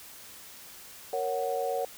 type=chord; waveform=sine; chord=F# major; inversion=first; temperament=equal; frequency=466.2 / 554.4 / 740 Hz; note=A#4 / C#5 / F#5; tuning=0 / 0 / 0 cents; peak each=-32 dBFS; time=1.13-1.85 s; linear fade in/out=2 ms; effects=white hiss -48 dBFS RMS until 1.97 s